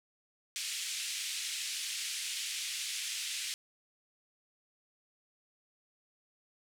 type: band-pass noise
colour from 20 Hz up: pink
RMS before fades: -38 dBFS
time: 0.56-3.54 s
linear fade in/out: 0 ms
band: 2400 to 10000 Hz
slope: 24 dB/octave
effects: none